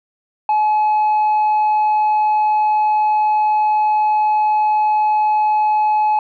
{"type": "tone with tanh clipping", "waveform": "sine", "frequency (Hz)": 852, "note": "G#5", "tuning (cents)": 44, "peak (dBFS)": -13, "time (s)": [0.49, 6.19], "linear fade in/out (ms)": 2, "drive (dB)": 2, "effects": []}